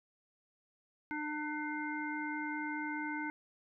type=harmonic tone; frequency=300.8 Hz; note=D4; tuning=42 cents sharp; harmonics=1 / 3 / 5 / 7; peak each=-39 / -42 / -42 / -43 dBFS; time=1.11-3.3 s; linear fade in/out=0 ms; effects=none